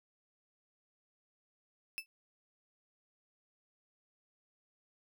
35% pulse tone with exponential decay, 2636 Hz, E7, 1 cent flat, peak -31 dBFS, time 1.98-2.06 s, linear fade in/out 0 ms, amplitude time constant 16 ms, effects none

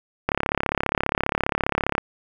click train, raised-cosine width 0.5 ms, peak -5 dBFS, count 60, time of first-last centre 0.29-1.981 s, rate 34.9 Hz, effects 7-bit

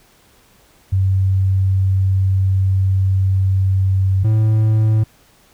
sine / triangle tone pair in turn, 95.5 / 109.06 Hz, G2 / A2, -45 / -15 cents, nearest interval major second, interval 230 cents, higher second, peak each -12 / -9 dBFS, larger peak second, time 0.92-4.24 / 4.24-5.04 s, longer first, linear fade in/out 10 ms, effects pink hiss -52 dBFS RMS until 5.53 s

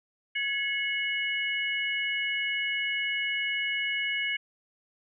sine tone cluster, 1681 / 2189 / 2921 Hz, G#6 / C#7 / F#7, +20 / -22 / -23 cents, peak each -34 / -29 / -33 dBFS, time 0.35-4.37 s, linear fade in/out 10 ms, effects none

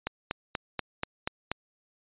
click train, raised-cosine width 0.3 ms, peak -13 dBFS, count 7, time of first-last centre 0.07-1.516 s, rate 4.15 Hz, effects resampled to 8000 Hz

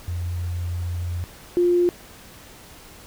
sine tone pair in turn, 87.31 / 351.9 Hz, F2 / F4, 0 / +13 cents, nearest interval 2 octaves, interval 2413 cents, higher second, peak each -24 / -15 dBFS, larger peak second, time 0.08-1.24 / 1.57-1.89 s, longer first, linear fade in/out 0 ms, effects pink hiss -45 dBFS RMS until 3.06 s

